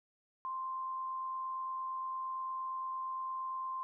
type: tone with amplitude modulation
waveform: sine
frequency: 1046.5 Hz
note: C6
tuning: in tune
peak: -35 dBFS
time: 0.45-3.83 s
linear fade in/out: 0 ms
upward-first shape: sine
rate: 88.7 Hz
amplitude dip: 25%
effects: none